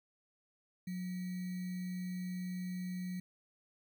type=tone with sample-and-hold; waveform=sine; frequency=181.7 Hz; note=F#3; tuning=31 cents flat; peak=-37 dBFS; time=0.87-3.2 s; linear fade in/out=5 ms; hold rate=2100 Hz; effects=none